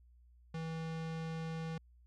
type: tone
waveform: square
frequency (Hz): 162.1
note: E3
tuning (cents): -29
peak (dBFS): -39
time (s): 0.54-1.78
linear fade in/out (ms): 5
effects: added 60 Hz sine -60 dBFS peak until 2.06 s + low-pass 5000 Hz 12 dB/octave